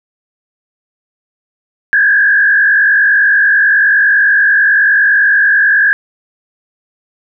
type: tone with frequency modulation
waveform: sine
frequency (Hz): 1640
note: G#6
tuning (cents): -22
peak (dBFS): -6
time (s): 1.93-5.93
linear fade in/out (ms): 0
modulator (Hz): 50.5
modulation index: 1.4
effects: none